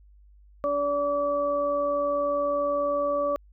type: harmonic tone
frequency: 287.7 Hz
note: D4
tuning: 36 cents flat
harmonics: 1 / 2 / 4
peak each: -35 / -24 / -29 dBFS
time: 0.64-3.36 s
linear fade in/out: 0 ms
effects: added 50 Hz sine -51 dBFS peak until 3.52 s